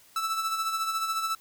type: tone with tremolo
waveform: 45% pulse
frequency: 1318.5 Hz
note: E6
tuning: in tune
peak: -25 dBFS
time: 0.16-1.35 s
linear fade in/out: 2 ms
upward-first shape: sine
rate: 14 Hz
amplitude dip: 50%
effects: white hiss -57 dBFS RMS until 1.4 s